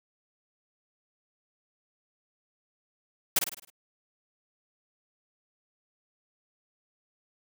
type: noise with echo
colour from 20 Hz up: white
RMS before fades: -22 dBFS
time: 3.36-3.39 s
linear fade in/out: 5 ms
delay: 52 ms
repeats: 6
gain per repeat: -6 dB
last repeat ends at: 3.702 s
effects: none